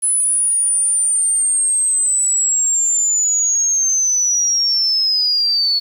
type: linear sweep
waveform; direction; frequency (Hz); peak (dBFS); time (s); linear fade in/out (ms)
sine; down; 10100 to 4394; -13; 0.02-5.8; 20
effects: 7-bit